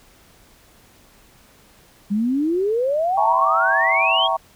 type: exponential sweep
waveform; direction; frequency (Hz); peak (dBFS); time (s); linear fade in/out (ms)
sine; up; 196 to 3340; -17; 2.1-4.28; 20
type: chord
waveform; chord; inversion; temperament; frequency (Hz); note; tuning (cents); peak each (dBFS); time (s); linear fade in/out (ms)
sine; E diminished seventh; none; equal with one note detuned; 659.3 / 767.9 / 932.3 / 1108.7; E5 / G5 / Bb5 / Db6; 0 / -36 / 0 / 0; -23; 3.17-4.37; 10
effects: pink hiss -52 dBFS RMS until 4.55 s